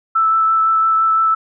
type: tone with vibrato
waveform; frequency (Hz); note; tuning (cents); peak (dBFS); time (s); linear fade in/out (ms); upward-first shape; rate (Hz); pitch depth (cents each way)
sine; 1318.5; E6; 0; -11; 0.15-1.35; 10; triangle; 5.9; 12
effects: none